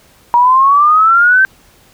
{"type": "exponential sweep", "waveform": "sine", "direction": "up", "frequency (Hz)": [947, 1568], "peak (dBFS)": -5, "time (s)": [0.34, 1.45], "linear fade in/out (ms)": 0, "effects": ["pink hiss -47 dBFS RMS until 1.93 s"]}